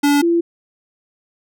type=tone pair in turn; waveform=square / sine; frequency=287.6 / 339.4 Hz; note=D4 / F4; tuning=-36 / -49 cents; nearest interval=minor third; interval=287 cents; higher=second; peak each=-12 dBFS; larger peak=neither; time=0.03-0.22 / 0.22-0.41 s; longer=neither; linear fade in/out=10 ms; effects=none